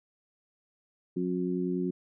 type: harmonic tone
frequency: 90.4 Hz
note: F#2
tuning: 40 cents flat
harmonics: 2 / 3 / 4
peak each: -31 / -33 / -32 dBFS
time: 1.16-1.91 s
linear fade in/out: 10 ms
effects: none